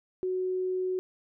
sine tone, 370 Hz, F#4, in tune, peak -27 dBFS, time 0.23-0.99 s, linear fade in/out 0 ms, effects none

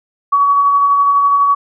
sine tone with tremolo, 1130 Hz, C#6, 33 cents sharp, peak -7 dBFS, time 0.32-1.55 s, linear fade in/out 10 ms, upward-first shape sine, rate 12 Hz, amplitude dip 30%, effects none

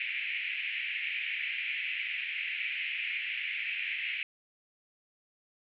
pink band-pass noise, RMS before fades -35 dBFS, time 0-4.23 s, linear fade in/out 2 ms, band 2100 to 2700 Hz, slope 48 dB/octave, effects none

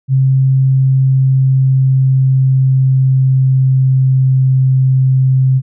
sine tone with pitch glide, 133.1 to 131.34 Hz, C3 to C3, +30 to +7 cents, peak -7 dBFS, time 0.08-5.62 s, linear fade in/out 50 ms, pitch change -23 cents, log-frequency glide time 0.42-4.62 s, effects none

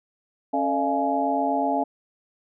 sine tone cluster, 275.8 / 442.8 / 599 / 687 / 840 Hz, C#4 / A4 / D5 / F5 / G#5, -9 / +11 / +34 / -29 / +19 cents, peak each -26 / -33 / -30 / -25 / -26 dBFS, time 0.53-1.84 s, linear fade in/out 10 ms, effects none

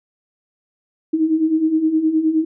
sine beating tone pair, 309.5 / 319.1 Hz, D#4 / D#4, -9 / +44 cents, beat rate 9.6 Hz, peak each -21 / -15 dBFS, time 1.13-2.45 s, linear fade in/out 10 ms, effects none

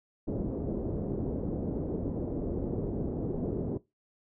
white low-pass noise, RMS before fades -33 dBFS, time 0.27-3.78 s, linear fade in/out 10 ms, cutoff 430 Hz, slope 24 dB/octave, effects noise-tail reverb RT60 0.2 s tail -19 dB re dry

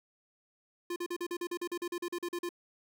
square tone bursts, 349.2 Hz, F4, in tune, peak -34 dBFS, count 16, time 0.9-2.491 s, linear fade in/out 5 ms, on 61 ms, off 41 ms, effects none

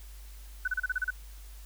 sine tone bursts, 1500 Hz, F#6, 23 cents sharp, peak -26 dBFS, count 8, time 0.65-1.105 s, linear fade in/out 5 ms, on 28 ms, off 33 ms, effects added 50 Hz sine -44 dBFS peak until 1.65 s + white hiss -56 dBFS RMS until 1.65 s

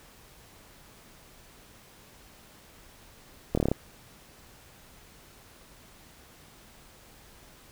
slowing click train, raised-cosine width 2 ms, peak -11 dBFS, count 7, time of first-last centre 3.55-3.716 s, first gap 25 ms, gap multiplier 1.04, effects pink hiss -54 dBFS RMS until 7.71 s

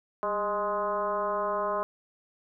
sine tone with frequency modulation, 830.6 Hz, G#5, in tune, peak -26 dBFS, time 0.23-1.83 s, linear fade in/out 0 ms, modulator 212 Hz, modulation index 2, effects none

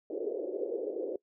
pink band-pass noise, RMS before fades -35 dBFS, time 0.1-1.16 s, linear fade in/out 5 ms, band 350 to 520 Hz, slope 48 dB/octave, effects noise-tail reverb RT60 0.1 s tail -22 dB re dry

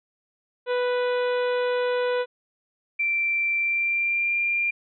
harmonic tone, 493.9 Hz, B4, in tune, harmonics 1 / 2 / 3 / 4 / 5 / 6 / 7 / 8, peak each -22 / -32 / -33 / -40 / -39 / -44 / -42 / -46 dBFS, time 0.66-2.26 s, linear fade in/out 50 ms
sine tone with pitch glide, 2349 to 2389 Hz, D7 to D7, 0 to +29 cents, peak -21 dBFS, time 2.99-4.71 s, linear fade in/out 10 ms, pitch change +29 cents, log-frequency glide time 3.57-4.37 s
effects none

